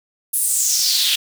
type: noise with high-pass filter sweep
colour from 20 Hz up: pink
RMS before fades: -18 dBFS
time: 0.33-1.16 s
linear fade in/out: 10 ms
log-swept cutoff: 11000 to 3100 Hz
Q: 4.2
effects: none